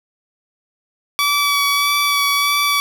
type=tone with vibrato; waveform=15% pulse; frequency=1145 Hz; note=D6; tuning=44 cents flat; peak=-8 dBFS; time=1.19-2.8 s; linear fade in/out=0 ms; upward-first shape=sine; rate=1.6 Hz; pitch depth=15 cents each way; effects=none